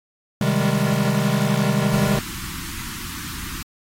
square chord, Ab major seventh, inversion first, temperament equal, 130.81 / 155.56 / 196 / 207.7 Hz, C3 / Eb3 / G3 / Ab3, 0 / 0 / 0 / 0 cents, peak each -24 dBFS, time 0.41-2.19 s, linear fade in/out 2 ms
pink band-stop noise, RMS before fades -32 dBFS, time 1.92-3.63 s, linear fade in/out 10 ms, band 330 to 1000 Hz, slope 48 dB/octave
effects AAC 48 kbps

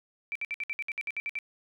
sine tone bursts, 2333 Hz, D7, 12 cents flat, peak -30 dBFS, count 12, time 0.32-1.388 s, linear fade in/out 0 ms, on 34 ms, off 60 ms, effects none

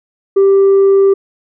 sine tone with tanh clipping, 392 Hz, G4, in tune, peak -6 dBFS, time 0.36-1.14 s, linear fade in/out 10 ms, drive 1 dB, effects none

